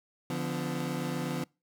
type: chord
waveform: 30% pulse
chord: B diminished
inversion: first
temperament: equal with one note detuned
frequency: 146.83 / 174.61 / 252 Hz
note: D3 / F3 / B3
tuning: 0 / 0 / +35 cents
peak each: -33 dBFS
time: 0.3-1.44 s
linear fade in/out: 2 ms
effects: noise-tail reverb RT60 0.3 s tail -26 dB re dry

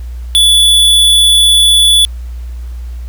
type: tone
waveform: square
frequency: 3444 Hz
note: A7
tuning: 38 cents flat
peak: -5 dBFS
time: 0.35-2.05 s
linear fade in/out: 0 ms
effects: added 60 Hz sine -20 dBFS peak until 3.08 s + pink hiss -45 dBFS RMS until 3.08 s

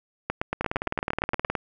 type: two click trains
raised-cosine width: 0.5 ms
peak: -11 / -10 dBFS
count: 19 / 11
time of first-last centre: 0.61-1.552 / 0.3-1.449 s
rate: 19.1 / 8.7 Hz
effects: none

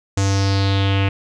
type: tone with low-pass filter sweep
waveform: square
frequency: 98 Hz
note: G2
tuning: in tune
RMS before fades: -17 dBFS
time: 0.17-1.09 s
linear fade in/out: 5 ms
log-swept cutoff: 7000 to 2600 Hz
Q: 3.9
effects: none

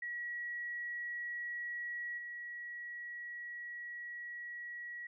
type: tone with level steps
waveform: sine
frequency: 1920 Hz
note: B6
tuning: 49 cents flat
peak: -38 / -42 dBFS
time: 0.02-5.07 s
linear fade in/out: 5 ms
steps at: 2.17 s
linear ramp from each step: 20 ms
effects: none

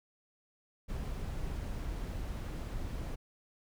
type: noise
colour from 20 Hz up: brown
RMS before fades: -38 dBFS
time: 0.88-3.16 s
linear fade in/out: 20 ms
effects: none

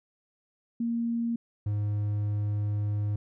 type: tone pair in turn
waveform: sine / triangle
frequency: 233.1 / 103.83 Hz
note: A#3 / G#2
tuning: 0 / 0 cents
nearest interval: octave + major second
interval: 1400 cents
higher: first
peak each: -26 / -24 dBFS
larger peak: second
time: 0.8-1.36 / 1.66-3.16 s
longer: second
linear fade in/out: 5 ms
effects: none

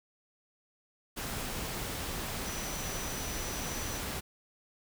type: tone in noise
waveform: sine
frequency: 5920 Hz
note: F#8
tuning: in tune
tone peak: -43 dBFS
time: 2.45-4 s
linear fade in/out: 20 ms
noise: pink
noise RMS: -37 dBFS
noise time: 1.16-4.21 s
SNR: -9 dB
effects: none

